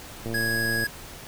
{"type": "click train", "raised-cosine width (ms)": 2, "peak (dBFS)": -20, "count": 67, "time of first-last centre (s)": [0.26, 0.839], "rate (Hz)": 114}
{"type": "tone", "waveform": "square", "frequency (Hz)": 1661.2, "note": "G#6", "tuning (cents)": 0, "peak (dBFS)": -25, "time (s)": [0.34, 0.87], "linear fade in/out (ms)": 5}
{"effects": ["pink hiss -42 dBFS RMS until 1.27 s"]}